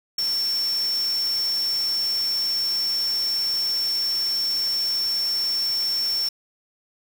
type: tone in noise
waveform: sine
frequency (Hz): 5430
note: F8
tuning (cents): -50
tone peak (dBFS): -21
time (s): 0.18-6.29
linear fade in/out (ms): 5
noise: white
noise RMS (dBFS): -37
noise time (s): 0.18-6.29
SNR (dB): +13
effects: none